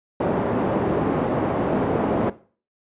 pink band-pass noise, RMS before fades -22 dBFS, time 0.2-2.3 s, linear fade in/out 5 ms, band 190 to 710 Hz, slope 12 dB/octave, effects noise-tail reverb RT60 0.4 s tail -17 dB re dry + resampled to 8000 Hz

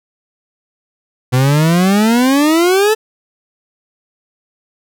40% pulse exponential sweep, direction up, 123.47 to 445.2 Hz, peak -8 dBFS, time 1.32-2.95 s, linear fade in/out 20 ms, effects none

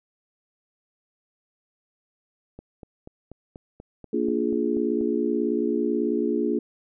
click train, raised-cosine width 2 ms, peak -27 dBFS, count 11, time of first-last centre 2.59-5.011 s, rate 4.13 Hz
sine chord, Bb dominant seventh, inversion none, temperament just, 233.1 / 291.4 / 349.6 / 419.5 Hz, Bb3 / D4 / F4 / Ab4, 0 / -13 / +2 / +17 cents, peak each -27 dBFS, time 4.13-6.59 s, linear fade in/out 5 ms
effects none

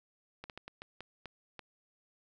slowing click train, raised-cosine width 0.3 ms, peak -28 dBFS, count 8, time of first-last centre 0.44-1.593 s, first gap 58 ms, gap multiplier 1.34, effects none

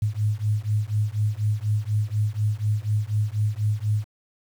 sine beating tone pair, 103.83 / 107.93 Hz, G#2 / A2, 0 / -33 cents, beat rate 4.1 Hz, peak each -24 dBFS, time 0.02-4.05 s, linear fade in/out 5 ms, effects 8-bit

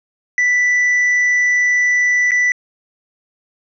triangle tone with dropouts, 1975.5 Hz, B6, in tune, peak -10 dBFS, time 0.38-2.52 s, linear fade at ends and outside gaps 1 ms, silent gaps 2.309-2.317 s, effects resampled to 16000 Hz

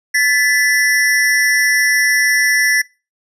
square ring-modulated tone, 1864.7 Hz, A#6, in tune, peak -9 dBFS, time 0.14-2.82 s, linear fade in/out 10 ms, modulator 127 Hz, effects noise-tail reverb RT60 0.3 s tail -22 dB re dry + resampled to 32000 Hz

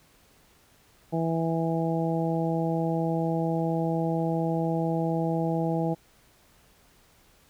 harmonic tone, 164.3 Hz, E3, 5 cents flat, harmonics 1 / 2 / 3 / 4 / 5, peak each -27 / -30 / -32 / -33 / -34 dBFS, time 1.12-5.95 s, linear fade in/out 20 ms, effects pink hiss -60 dBFS RMS until 7.49 s

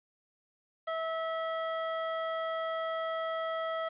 25% pulse tone, 650 Hz, E5, 24 cents flat, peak -28 dBFS, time 0.87-3.89 s, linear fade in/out 10 ms, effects resampled to 8000 Hz + 10-bit

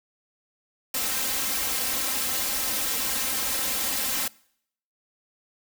white noise with comb filter, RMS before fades -27 dBFS, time 0.94-4.28 s, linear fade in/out 5 ms, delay 3.8 ms, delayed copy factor +0.95, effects noise-tail reverb RT60 0.7 s tail -24 dB re dry

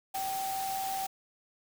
sine tone in noise, 773 Hz, G5, 24 cents flat, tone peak -32 dBFS, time 0.14-1.07 s, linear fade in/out 10 ms, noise white, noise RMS -40 dBFS, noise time 0.14-1.07 s, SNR +5 dB, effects none

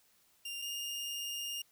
sawtooth tone pair in turn, 2794 / 2826 Hz, F7 / F7, 0 / +20 cents, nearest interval unison, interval 20 cents, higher second, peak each -36 / -34 dBFS, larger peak second, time 0.45-0.62 / 0.62-1.62 s, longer second, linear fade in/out 5 ms, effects white hiss -69 dBFS RMS until 1.71 s

